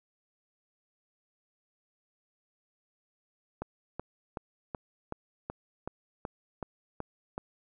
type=click train; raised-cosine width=1 ms; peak=-21 dBFS; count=11; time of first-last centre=3.62-7.379 s; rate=2.66 Hz; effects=none